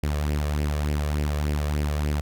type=tone with flanger; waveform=sawtooth; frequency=74.1 Hz; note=D2; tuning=16 cents sharp; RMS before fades=-25 dBFS; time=0.03-2.21 s; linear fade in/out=5 ms; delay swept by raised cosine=0.38 to 1.78 ms; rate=3.4 Hz; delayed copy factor=+0.55; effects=none